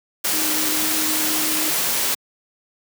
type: tone in noise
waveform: sine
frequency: 310.5 Hz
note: D#4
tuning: 3 cents flat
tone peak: -28 dBFS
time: 0.33-1.7 s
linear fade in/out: 10 ms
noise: white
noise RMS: -21 dBFS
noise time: 0.24-2.15 s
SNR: -10 dB
effects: high-pass 150 Hz 12 dB/octave